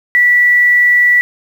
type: tone with quantisation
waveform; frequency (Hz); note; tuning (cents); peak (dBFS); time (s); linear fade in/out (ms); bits
sine; 1955; B6; -18; -6; 0.15-1.21; 0; 6
effects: none